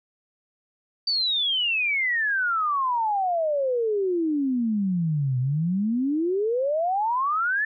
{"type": "exponential two-way sweep", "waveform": "sine", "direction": "down then up", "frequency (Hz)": [4649, 123.47, 1783], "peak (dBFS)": -21, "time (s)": [1.07, 7.65], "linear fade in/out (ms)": 5, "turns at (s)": 5.39, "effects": []}